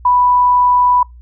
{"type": "tone", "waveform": "sine", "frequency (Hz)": 987.8, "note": "B5", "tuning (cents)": 0, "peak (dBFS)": -8, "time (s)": [0.05, 1.03], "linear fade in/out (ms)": 5, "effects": ["noise-tail reverb RT60 0.2 s tail -26 dB re dry", "added 60 Hz sine -35 dBFS peak until 1.21 s"]}